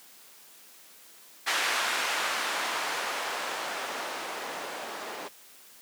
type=noise with low-pass filter sweep; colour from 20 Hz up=violet; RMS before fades=-32 dBFS; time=1.46-5.29 s; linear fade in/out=20 ms; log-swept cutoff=1500 to 590 Hz; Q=0.82; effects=white hiss -53 dBFS RMS until 5.81 s + high-pass 200 Hz 12 dB/octave